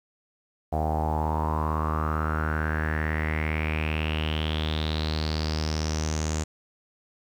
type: tone with low-pass filter sweep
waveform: sawtooth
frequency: 77.78 Hz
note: D#2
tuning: in tune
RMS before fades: -27 dBFS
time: 0.72-6.44 s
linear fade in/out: 10 ms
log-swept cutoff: 720 to 7100 Hz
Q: 6.9
effects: 9-bit